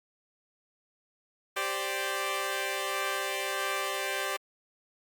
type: chord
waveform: 10% pulse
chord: G suspended fourth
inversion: none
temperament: equal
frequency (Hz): 392 / 523.3 / 587.3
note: G4 / C5 / D5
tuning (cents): 0 / 0 / 0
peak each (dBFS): -26 / -27 / -26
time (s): 1.56-4.37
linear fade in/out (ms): 10
effects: Opus 48 kbps